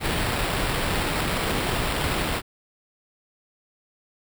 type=noise with sample-and-hold; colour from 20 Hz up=pink; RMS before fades=-25 dBFS; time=0-2.42 s; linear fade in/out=50 ms; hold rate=6300 Hz; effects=none